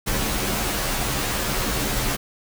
pink noise with comb filter, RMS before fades -24 dBFS, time 0.06-2.17 s, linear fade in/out 20 ms, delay 12 ms, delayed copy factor -0.95, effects none

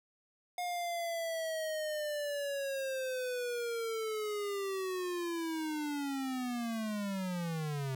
square linear sweep, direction down, 716 to 130 Hz, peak -35 dBFS, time 0.58-7.95 s, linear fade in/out 2 ms, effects none

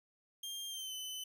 sawtooth tone with pitch glide, 3200 to 3029 Hz, G7 to F#7, +35 to +40 cents, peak -38 dBFS, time 0.43-1.24 s, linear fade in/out 5 ms, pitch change -95 cents, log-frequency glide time 0.69-0.94 s, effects none

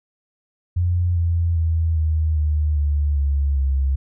sine tone with pitch steps, 88 / 84.76 / 81.63 / 78.63 / 75.73 / 72.94 / 70.25 / 67.66 Hz, F2 / E2 / E2 / D#2 / D#2 / D2 / C#2 / C#2, +14 / +49 / -16 / +19 / -46 / -11 / +24 / -41 cents, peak -16 dBFS, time 0.76-3.96 s, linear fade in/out 10 ms, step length 400 ms, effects none

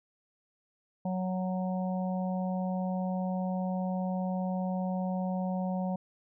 harmonic tone, 185 Hz, F#3, in tune, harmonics 1 / 3 / 4 / 5, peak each -30 / -38 / -39 / -44 dBFS, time 1.05-5.96 s, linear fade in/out 5 ms, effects none

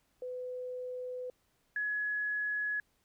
sine tone pair in turn, 502 / 1688.5 Hz, B4 / G#6, +28 / +28 cents, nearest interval octave + major sixth, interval 2100 cents, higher second, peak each -37 / -31 dBFS, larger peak second, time 0.22-1.3 / 1.76-2.8 s, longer first, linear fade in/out 2 ms, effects pink hiss -74 dBFS RMS until 3.04 s

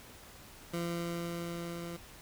20% pulse tone with level ramp, 170.7 Hz, F3, 39 cents flat, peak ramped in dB -28 to -35 dBFS, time 0.73-1.97 s, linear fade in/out 10 ms, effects pink hiss -53 dBFS RMS until 2.21 s

